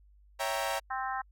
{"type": "chord", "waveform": "sawtooth", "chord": "C# diminished seventh", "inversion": "none", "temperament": "equal", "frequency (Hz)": [554.4, 659.3, 784, 932.3], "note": ["C#5", "E5", "G5", "Bb5"], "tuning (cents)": [0, 0, 0, 0], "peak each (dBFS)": -32, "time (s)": [0.39, 0.8], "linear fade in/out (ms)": 20}
{"type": "harmonic tone", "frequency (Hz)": 261.6, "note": "C4", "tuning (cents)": 0, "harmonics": [3, 4, 5, 6, 7], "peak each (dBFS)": [-35, -37, -39, -41, -42], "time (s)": [0.9, 1.22], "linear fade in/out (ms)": 10}
{"effects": ["added 50 Hz sine -57 dBFS peak until 1.31 s", "AAC 64 kbps"]}